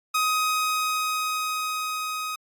sawtooth tone with level ramp, 1257 Hz, D#6, 17 cents sharp, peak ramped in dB -17 to -25 dBFS, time 0.14-2.36 s, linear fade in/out 10 ms, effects AAC 64 kbps

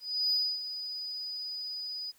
sine tone with ADSR envelope, 4958 Hz, D#8, 7 cents flat, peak -23 dBFS, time 0-2.12 s, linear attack 320 ms, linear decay 270 ms, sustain -12 dB, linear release 23 ms, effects tanh soft clip ceiling -22 dBFS + white hiss -64 dBFS RMS until 2.18 s

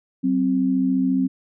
sine tone pair together, 189 / 263.4 Hz, F#3 / C4, +37 / +12 cents, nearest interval tritone, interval 575 cents, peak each -23 / -18 dBFS, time 0.23-1.28 s, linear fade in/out 20 ms, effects none

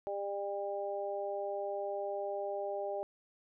harmonic tone, 200 Hz, G3, 35 cents sharp, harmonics 2 / 3 / 4, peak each -40 / -37 / -41 dBFS, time 0.07-3.03 s, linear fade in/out 0 ms, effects none

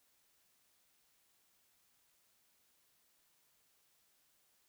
silence, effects white hiss -74 dBFS RMS until 4.68 s

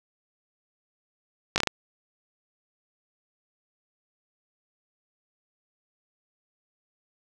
slowing click train, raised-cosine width 0.2 ms, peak -5 dBFS, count 5, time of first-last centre 1.56-1.673 s, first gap 19 ms, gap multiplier 1.27, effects none

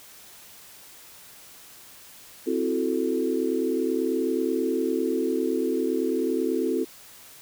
sine chord, F# half-diminished seventh, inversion second, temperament equal, 261.6 / 329.6 / 370 / 440 Hz, C4 / E4 / F#4 / A4, 0 / 0 / 0 / 0 cents, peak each -28 dBFS, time 2.46-6.85 s, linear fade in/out 20 ms, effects white hiss -48 dBFS RMS until 7.41 s

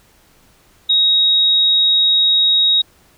sine tone, 3780 Hz, A#7, 23 cents sharp, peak -10 dBFS, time 0.89-2.82 s, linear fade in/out 10 ms, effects pink hiss -52 dBFS RMS until 3.17 s

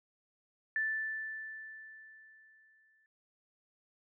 sine tone with exponential decay, 1760 Hz, A6, in tune, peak -29 dBFS, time 0.76-3.06 s, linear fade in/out 1 ms, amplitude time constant 500 ms, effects none

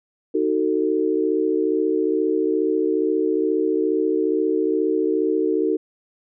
sine chord, D# diminished, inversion none, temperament just, 311.1 / 373.4 / 448 Hz, D#4 / F#4 / A4, 0 / +16 / +31 cents, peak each -22 dBFS, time 0.34-5.77 s, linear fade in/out 10 ms, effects none

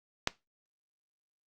click, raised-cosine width 0.2 ms, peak -8 dBFS, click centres 0.274 s, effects noise-tail reverb RT60 0.2 s tail -19 dB re dry + Opus 48 kbps

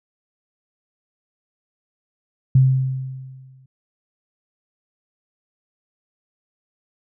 sine tone with exponential decay, 131.4 Hz, C3, 8 cents sharp, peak -8 dBFS, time 2.55-3.66 s, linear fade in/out 5 ms, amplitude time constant 240 ms, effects none

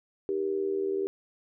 sine tone with amplitude modulation, 392 Hz, G4, in tune, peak -23 dBFS, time 0.29-1.07 s, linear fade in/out 0 ms, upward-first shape sine, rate 81 Hz, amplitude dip 75%, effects none

